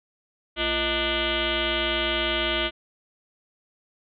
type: tone with frequency modulation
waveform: sine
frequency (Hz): 1768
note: A6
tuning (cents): +8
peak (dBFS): -22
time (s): 0.56-2.71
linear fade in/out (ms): 50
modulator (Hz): 285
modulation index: 5.9
effects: none